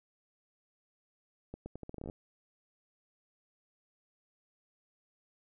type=accelerating click train; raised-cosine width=2 ms; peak=-29 dBFS; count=13; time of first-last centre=1.54-2.099 s; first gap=120 ms; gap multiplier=0.8; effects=none